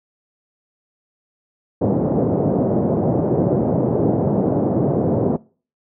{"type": "band-pass noise", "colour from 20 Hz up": "pink", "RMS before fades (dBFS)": -18, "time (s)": [1.81, 5.37], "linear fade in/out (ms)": 10, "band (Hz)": [120, 630], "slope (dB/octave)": 24, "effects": ["noise-tail reverb RT60 0.4 s tail -23 dB re dry"]}